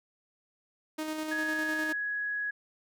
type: tone with tremolo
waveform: sawtooth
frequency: 311.1 Hz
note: D#4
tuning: in tune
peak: -28 dBFS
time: 0.98-1.93 s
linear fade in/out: 10 ms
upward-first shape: square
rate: 9.9 Hz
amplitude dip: 30%
type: tone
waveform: sine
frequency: 1672 Hz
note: G#6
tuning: 11 cents sharp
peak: -30 dBFS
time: 1.31-2.51 s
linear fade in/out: 10 ms
effects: none